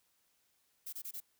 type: noise bursts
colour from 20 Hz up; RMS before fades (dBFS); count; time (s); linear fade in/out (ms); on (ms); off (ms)
violet; -43; 4; 0.86-1.204; 10; 68; 24
effects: white hiss -75 dBFS RMS until 1.39 s